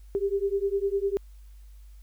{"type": "beating tone pair", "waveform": "sine", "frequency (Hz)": [392, 401.9], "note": ["G4", "G4"], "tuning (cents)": [0, 43], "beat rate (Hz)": 9.9, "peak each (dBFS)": [-27, -27], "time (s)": [0.15, 1.17], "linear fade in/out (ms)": 0, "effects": ["added 50 Hz sine -45 dBFS peak until 2.02 s", "white hiss -66 dBFS RMS until 2.02 s"]}